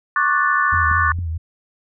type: chord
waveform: sine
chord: D major seventh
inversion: third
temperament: equal with one note detuned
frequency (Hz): 1101.7 / 1174.7 / 1480 / 1760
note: C#6 / D6 / F#6 / A6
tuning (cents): -11 / 0 / 0 / 0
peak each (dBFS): -20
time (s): 0.16-1.12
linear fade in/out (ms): 2
type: tone with vibrato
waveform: sine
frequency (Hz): 84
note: E2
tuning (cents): +33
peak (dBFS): -21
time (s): 0.72-1.38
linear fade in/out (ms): 10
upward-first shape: sine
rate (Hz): 4.7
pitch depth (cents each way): 86
type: clicks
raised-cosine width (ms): 5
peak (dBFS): -20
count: 3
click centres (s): 0.739 / 0.914 / 1.188
effects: none